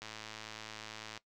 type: click train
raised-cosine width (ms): 0.2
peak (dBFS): -27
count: 127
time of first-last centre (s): 0.02-1.176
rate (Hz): 109
effects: noise-tail reverb RT60 0.1 s tail -18 dB re dry